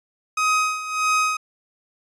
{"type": "tone with tremolo", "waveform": "30% pulse", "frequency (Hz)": 1260, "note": "D#6", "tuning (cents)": 21, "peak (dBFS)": -14, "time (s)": [0.37, 1.37], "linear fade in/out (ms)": 5, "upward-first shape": "sine", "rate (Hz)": 1.6, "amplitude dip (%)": 75, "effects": ["resampled to 22050 Hz"]}